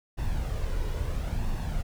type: noise with flanger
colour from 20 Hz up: brown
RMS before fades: -29 dBFS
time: 0.17-1.83 s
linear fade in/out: 20 ms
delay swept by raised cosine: 1.1 to 2.1 ms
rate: 0.74 Hz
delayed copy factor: +0.5
effects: none